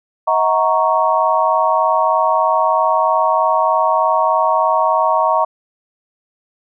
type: chord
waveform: sine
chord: D# minor seventh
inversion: none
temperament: equal with one note detuned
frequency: 636.8 / 740 / 932.3 / 1108.7 Hz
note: D#5 / F#5 / A#5 / C#6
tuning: +40 / 0 / 0 / 0 cents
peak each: -17 / -20 / -16 / -17 dBFS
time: 0.27-5.45 s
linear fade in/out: 10 ms
effects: none